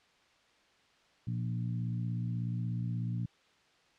harmonic tone with a mistuned harmonic, 59.1 Hz, A#1, 24 cents sharp, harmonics 2 / 3 / 4 / 5, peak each -33 / -38 / -45 / -51 dBFS, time 1.27-3.26 s, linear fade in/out 5 ms, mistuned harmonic 3, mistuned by -25 cents, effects white hiss -66 dBFS RMS until 3.98 s + low-pass 4000 Hz 12 dB/octave

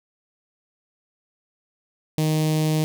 sawtooth tone with notch filter, 155.56 Hz, D#3, in tune, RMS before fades -21 dBFS, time 2.18-2.84 s, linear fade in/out 0 ms, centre 1400 Hz, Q 0.68, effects none

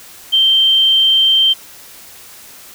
sine tone, 3136 Hz, G7, in tune, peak -8 dBFS, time 0.32-1.54 s, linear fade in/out 20 ms, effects white hiss -38 dBFS RMS until 2.74 s

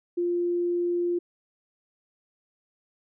sine tone, 349.2 Hz, F4, in tune, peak -23 dBFS, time 0.17-1.19 s, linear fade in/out 10 ms, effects none

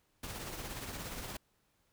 pink noise with tremolo, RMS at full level -41 dBFS, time 0.23-1.37 s, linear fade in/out 5 ms, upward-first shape triangle, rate 17 Hz, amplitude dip 45%, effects pink hiss -75 dBFS RMS until 1.92 s

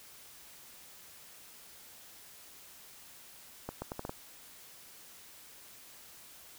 accelerating click train, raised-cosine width 1 ms, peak -23 dBFS, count 6, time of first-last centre 3.69-4.094 s, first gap 130 ms, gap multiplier 0.76, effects white hiss -54 dBFS RMS until 6.58 s

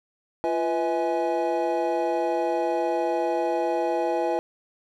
triangle tone cluster, 343.4 / 496.6 / 644 / 832 Hz, F4 / B4 / E5 / G#5, -29 / +9 / -41 / +3 cents, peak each -26 dBFS, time 0.44-4.39 s, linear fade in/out 0 ms, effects none

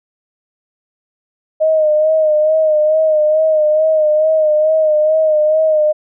sine tone with vibrato, 620 Hz, D#5, 6 cents flat, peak -9 dBFS, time 1.6-5.93 s, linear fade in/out 20 ms, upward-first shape sine, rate 2.3 Hz, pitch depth 40 cents each way, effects none

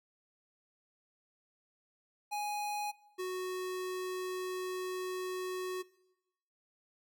square tone pair in turn, 830.6 / 368.9 Hz, G#5 / F#4, 0 / -5 cents, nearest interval octave + major second, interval 1405 cents, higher first, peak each -35 / -36 dBFS, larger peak first, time 2.31-2.92 / 3.18-5.83 s, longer second, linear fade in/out 20 ms, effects noise-tail reverb RT60 1.0 s tail -21 dB re dry

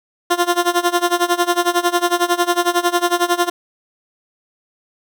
15% pulse tone with tremolo, 350 Hz, F4, 4 cents sharp, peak -5 dBFS, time 0.3-3.5 s, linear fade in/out 10 ms, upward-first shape sine, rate 11 Hz, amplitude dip 90%, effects none

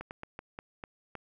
slowing click train, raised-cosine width 0.5 ms, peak -25 dBFS, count 7, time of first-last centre 0.01-1.153 s, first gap 99 ms, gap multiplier 1.26, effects 11-bit

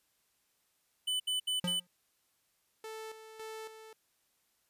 square tone bursts, 3000 Hz, F#7, 23 cents sharp, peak -31 dBFS, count 4, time 1.07-1.8 s, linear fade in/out 10 ms, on 130 ms, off 70 ms
square tone with exponential decay, 177.9 Hz, F3, 32 cents sharp, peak -30 dBFS, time 1.64-1.87 s, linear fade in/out 2 ms, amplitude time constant 49 ms
sawtooth tone with tremolo, 440 Hz, A4, in tune, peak -38 dBFS, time 2.84-3.93 s, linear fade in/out 2 ms, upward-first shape square, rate 1.8 Hz, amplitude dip 60%
effects white hiss -75 dBFS RMS until 4.69 s + resampled to 32000 Hz

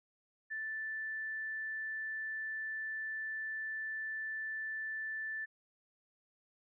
sine tone, 1760 Hz, A6, in tune, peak -37 dBFS, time 0.5-5.46 s, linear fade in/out 20 ms, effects none

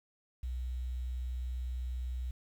sine tone with quantisation, 62.3 Hz, B1, 16 cents sharp, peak -34 dBFS, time 0.43-2.31 s, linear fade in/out 5 ms, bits 10, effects none

